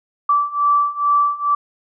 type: beating tone pair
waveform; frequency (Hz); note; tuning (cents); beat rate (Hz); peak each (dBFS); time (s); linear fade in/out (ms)
sine; 1160 / 1162.3; D6 / D6; -22 / -18; 2.3; -18 / -16; 0.29-1.55; 5
effects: none